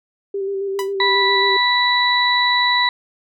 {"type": "tone with vibrato", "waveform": "sine", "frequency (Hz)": 392.7, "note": "G4", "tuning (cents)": 3, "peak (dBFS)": -20, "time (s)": [0.34, 1.57], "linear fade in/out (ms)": 5, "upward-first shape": "square", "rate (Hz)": 7.4, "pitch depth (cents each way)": 22}
{"type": "tone with exponential decay", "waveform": "sawtooth", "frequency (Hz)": 987.8, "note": "B5", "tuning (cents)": 0, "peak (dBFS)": -16, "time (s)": [0.79, 0.93], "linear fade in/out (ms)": 1, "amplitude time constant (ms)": 29}
{"type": "harmonic tone", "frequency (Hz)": 984, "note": "B5", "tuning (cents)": -7, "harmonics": [1, 2, 4], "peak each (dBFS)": [-18, -18, -18], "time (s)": [1, 2.89], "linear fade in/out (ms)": 2}
{"effects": []}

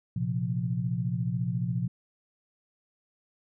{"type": "chord", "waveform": "sine", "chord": "Bb suspended second", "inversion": "none", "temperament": "equal", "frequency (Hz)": [116.54, 130.81, 174.61], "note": ["Bb2", "C3", "F3"], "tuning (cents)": [0, 0, 0], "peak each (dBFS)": -31, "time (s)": [0.16, 1.88], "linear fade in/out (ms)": 5, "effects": []}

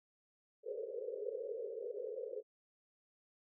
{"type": "band-pass noise", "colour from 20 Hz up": "white", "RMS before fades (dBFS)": -43, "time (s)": [0.63, 2.43], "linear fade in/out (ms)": 50, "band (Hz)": [410, 530], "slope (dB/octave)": 96, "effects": []}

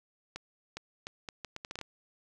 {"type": "accelerating click train", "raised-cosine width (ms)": 0.2, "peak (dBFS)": -22, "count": 11, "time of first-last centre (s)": [0.36, 1.813], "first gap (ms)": 410, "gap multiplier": 0.73, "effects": []}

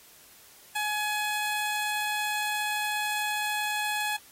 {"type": "tone", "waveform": "15% pulse", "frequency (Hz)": 843, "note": "G#5", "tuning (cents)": 26, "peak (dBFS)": -21, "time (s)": [0.75, 4.17], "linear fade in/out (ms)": 10, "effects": ["white hiss -54 dBFS RMS until 4.31 s", "AAC 48 kbps"]}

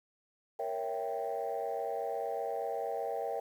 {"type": "chord", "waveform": "sine", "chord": "A# diminished seventh", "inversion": "none", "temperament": "equal", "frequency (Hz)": [466.2, 554.4, 659.3, 784], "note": ["A#4", "C#5", "E5", "G5"], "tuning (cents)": [0, 0, 0, 0], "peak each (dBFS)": [-37, -39, -38, -37], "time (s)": [0.59, 3.4], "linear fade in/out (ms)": 5, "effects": ["tanh soft clip ceiling -26 dBFS", "10-bit"]}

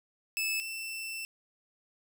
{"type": "tone pair in turn", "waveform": "sawtooth", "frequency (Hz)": [2618, 2671], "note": ["E7", "E7"], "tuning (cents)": [-13, 22], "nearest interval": "unison", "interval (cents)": 35, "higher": "second", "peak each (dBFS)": [-26, -33], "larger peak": "first", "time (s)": [[0.37, 0.6], [0.6, 1.25]], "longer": "second", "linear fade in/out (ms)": 0, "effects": []}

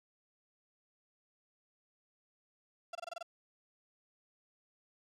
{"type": "tone bursts", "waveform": "35% pulse", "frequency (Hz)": 681, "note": "F5", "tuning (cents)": -44, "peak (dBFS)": -38, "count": 7, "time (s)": [2.93, 3.228], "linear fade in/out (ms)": 5, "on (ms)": 22, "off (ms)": 24, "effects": ["low-pass 7000 Hz 12 dB/octave", "13-bit"]}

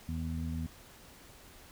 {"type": "harmonic tone", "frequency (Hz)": 81.1, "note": "E2", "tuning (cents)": -28, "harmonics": [1, 2, 3], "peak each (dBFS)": [-36, -39, -39], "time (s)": [0.08, 0.67], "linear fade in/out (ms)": 10, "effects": ["pink hiss -55 dBFS RMS until 1.71 s"]}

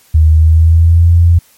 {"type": "tone with pitch glide", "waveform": "sine", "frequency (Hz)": [78.6, 85.22], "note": ["D#2", "F2"], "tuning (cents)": [18, -42], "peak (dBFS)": -3, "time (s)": [0.14, 1.39], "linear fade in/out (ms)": 10, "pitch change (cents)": 140, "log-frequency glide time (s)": [0.31, 1.1], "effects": ["white hiss -47 dBFS RMS until 1.57 s", "MP3 64 kbps"]}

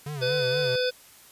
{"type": "tone with vibrato", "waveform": "square", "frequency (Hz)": 138.59, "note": "C#3", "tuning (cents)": 0, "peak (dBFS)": -32, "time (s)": [0.06, 0.76], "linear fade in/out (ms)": 5, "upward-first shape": "sine", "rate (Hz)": 4.2, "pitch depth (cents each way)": 150}
{"type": "harmonic tone", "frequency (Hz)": 502, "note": "B4", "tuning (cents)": 28, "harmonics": [1, 3, 5, 7, 9, 10], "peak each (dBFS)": [-24, -32, -37, -33, -36, -34], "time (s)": [0.21, 0.91], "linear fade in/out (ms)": 20}
{"effects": ["white hiss -52 dBFS RMS until 1.31 s", "resampled to 32000 Hz"]}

